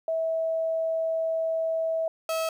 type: tone pair in turn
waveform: sine / 35% pulse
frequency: 650 / 647 Hz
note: E5 / E5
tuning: -24 / -32 cents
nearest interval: unison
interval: 8 cents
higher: first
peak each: -24 dBFS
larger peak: neither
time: 0.08-2.08 / 2.29-2.49 s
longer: first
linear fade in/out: 2 ms
effects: 11-bit